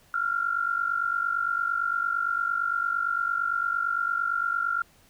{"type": "tone pair together", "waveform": "sine", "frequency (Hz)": [1364.2, 1413], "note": ["F6", "F6"], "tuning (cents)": [-41, 20], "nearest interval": "minor second", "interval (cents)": 61, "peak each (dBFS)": -27, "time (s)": [0.14, 4.82], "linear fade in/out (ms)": 2, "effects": ["pink hiss -59 dBFS RMS until 5.09 s"]}